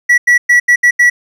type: tone bursts at uneven times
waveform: triangle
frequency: 1942 Hz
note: B6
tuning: 30 cents flat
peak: -3 dBFS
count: 6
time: 0.09-0.18 / 0.27-0.38 / 0.49-0.6 / 0.68-0.76 / 0.83-0.91 / 0.99-1.1 s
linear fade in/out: 10 ms
effects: none